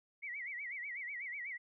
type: tone with vibrato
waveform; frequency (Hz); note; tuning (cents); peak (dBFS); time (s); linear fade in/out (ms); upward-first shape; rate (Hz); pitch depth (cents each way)
sine; 2097; C7; +3; -40; 0.22-1.58; 20; sine; 8.1; 170
effects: none